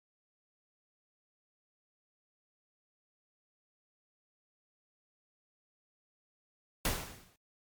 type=noise with exponential decay; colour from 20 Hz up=pink; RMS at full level=-29 dBFS; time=6.85-7.36 s; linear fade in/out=2 ms; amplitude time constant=110 ms; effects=noise-tail reverb RT60 0.1 s tail -23 dB re dry + MP3 96 kbps